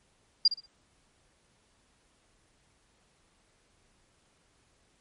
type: tone with echo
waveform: sine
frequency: 4799 Hz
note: D8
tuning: 37 cents sharp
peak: -17 dBFS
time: 0.45-0.48 s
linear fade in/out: 5 ms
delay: 61 ms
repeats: 3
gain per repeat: -12 dB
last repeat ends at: 0.663 s
effects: pink hiss -68 dBFS RMS until 5 s + MP3 48 kbps